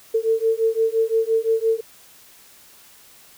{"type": "beating tone pair", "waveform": "sine", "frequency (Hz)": [446.1, 451.9], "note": ["A4", "A4"], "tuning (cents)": [24, 46], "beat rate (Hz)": 5.8, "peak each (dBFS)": -20, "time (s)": [0.14, 1.81], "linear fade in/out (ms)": 10, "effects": ["white hiss -49 dBFS RMS until 3.37 s"]}